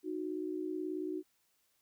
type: tone pair together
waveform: sine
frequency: 309.1 / 367.6 Hz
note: D#4 / F#4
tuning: -11 / -11 cents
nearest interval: minor third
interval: 300 cents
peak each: -38 / -38 dBFS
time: 0.03-1.23 s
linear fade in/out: 50 ms
effects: white hiss -75 dBFS RMS until 1.81 s